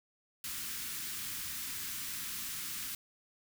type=band-stop noise; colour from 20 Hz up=white; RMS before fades=-40 dBFS; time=0.44-2.95 s; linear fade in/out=2 ms; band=310 to 1200 Hz; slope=24 dB/octave; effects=none